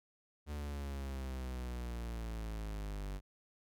45% pulse exponential sweep, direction down, 74.7 to 48.26 Hz, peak -39 dBFS, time 0.46-3.21 s, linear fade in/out 50 ms, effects none

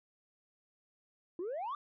sine exponential sweep, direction up, 329.6 to 1221 Hz, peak -34 dBFS, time 1.39-1.75 s, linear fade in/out 2 ms, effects tanh soft clip ceiling -34 dBFS

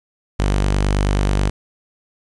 sawtooth tone, 49.31 Hz, G1, 11 cents sharp, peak -11 dBFS, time 0.39-1.5 s, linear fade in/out 10 ms, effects resampled to 22050 Hz + 8-bit

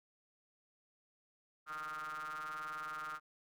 square ring-modulated tone, 76.5 Hz, D#2, 29 cents flat, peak -39 dBFS, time 1.66-3.2 s, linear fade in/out 50 ms, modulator 1310 Hz, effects none

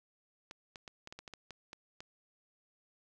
clicks, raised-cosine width 0.2 ms, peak -29 dBFS, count 11, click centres 0.511 / 0.758 / 0.878 / 1.074 / 1.125 / 1.19 / 1.278 / 1.337 / 1.507 / 1.731 / 2.005 s, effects none

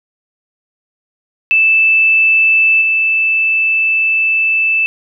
sine tone with level steps, 2637 Hz, E7, in tune, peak -7 / -10 dBFS, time 1.51-4.86 s, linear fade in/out 0 ms, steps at 2.81 s, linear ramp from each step 10 ms, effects none

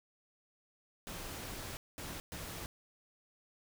pink noise bursts at uneven times, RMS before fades -44 dBFS, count 3, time 1.07-1.77 / 1.98-2.2 / 2.32-2.66 s, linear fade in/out 0 ms, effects none

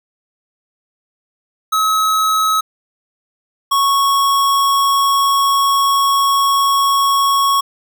square tone pair in turn, 1283 / 1106.1 Hz, E6 / C#6, -47 / -4 cents, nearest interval minor third, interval 257 cents, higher first, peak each -13 / -12 dBFS, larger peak second, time 1.72-2.61 / 3.71-7.61 s, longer second, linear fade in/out 10 ms, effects none

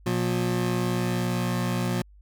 25% pulse tone pair together, 119.47 / 179 Hz, A#2 / F3, +43 / +43 cents, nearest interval perfect fifth, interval 700 cents, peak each -23 dBFS, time 0.06-2.02 s, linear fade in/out 5 ms, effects added 50 Hz sine -49 dBFS peak until 2.21 s

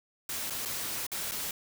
white noise with dropouts, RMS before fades -35 dBFS, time 0.29-1.51 s, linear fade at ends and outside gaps 2 ms, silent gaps 0.499-0.505 / 0.652-0.657 / 1.067-1.117 / 1.312-1.318 s, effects none

